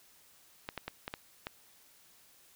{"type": "clicks", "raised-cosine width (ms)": 0.3, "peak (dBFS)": -21, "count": 6, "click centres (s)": [0.689, 0.777, 0.88, 1.079, 1.139, 1.469], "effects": ["white hiss -62 dBFS RMS until 2.55 s"]}